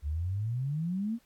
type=exponential sweep; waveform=sine; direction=up; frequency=69.3 to 240 Hz; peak=-29 dBFS; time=0.02-1.19 s; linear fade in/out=50 ms; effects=pink hiss -67 dBFS RMS until 1.25 s + AAC 64 kbps